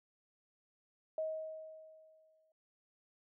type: tone with exponential decay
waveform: sine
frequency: 632 Hz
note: D#5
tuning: 27 cents sharp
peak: -33 dBFS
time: 1.18-2.52 s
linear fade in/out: 2 ms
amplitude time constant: 290 ms
effects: none